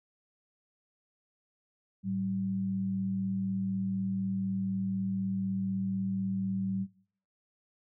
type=tone pair together; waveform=sine; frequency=107.8 / 191.83 Hz; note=A2 / G3; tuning=-35 / -37 cents; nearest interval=minor seventh; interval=998 cents; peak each=-39 / -30 dBFS; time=2.03-6.87 s; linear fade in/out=50 ms; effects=noise-tail reverb RT60 0.6 s tail -21 dB re dry